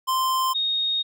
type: tone pair in turn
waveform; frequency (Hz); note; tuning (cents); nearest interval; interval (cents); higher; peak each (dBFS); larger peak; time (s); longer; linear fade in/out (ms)
square / sine; 1042 / 3722; C6 / A#7; -7 / -3; octave + minor seventh; 2204; second; -21 / -21; neither; 0.07-0.54 / 0.54-1.03; second; 20
effects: none